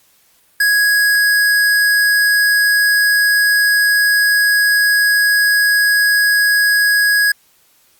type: tone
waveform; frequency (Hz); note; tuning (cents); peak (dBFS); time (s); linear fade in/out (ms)
square; 1661.2; G#6; 0; -11; 0.6-7.32; 5
effects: white hiss -54 dBFS RMS until 7.99 s + Opus 48 kbps